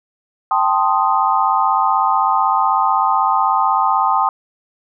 sine chord, A half-diminished seventh, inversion third, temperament equal, 784 / 880 / 1046.5 / 1244.5 Hz, G5 / A5 / C6 / Eb6, 0 / 0 / 0 / 0 cents, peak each -18 dBFS, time 0.51-4.29 s, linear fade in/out 2 ms, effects none

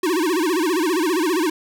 square tone with vibrato, 338.2 Hz, E4, 44 cents sharp, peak -18 dBFS, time 0.03-1.5 s, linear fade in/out 5 ms, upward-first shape sine, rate 15 Hz, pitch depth 200 cents each way, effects none

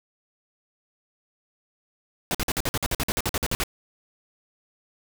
pink noise bursts, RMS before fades -25 dBFS, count 16, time 2.31-3.636 s, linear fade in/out 0 ms, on 36 ms, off 50 ms, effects none

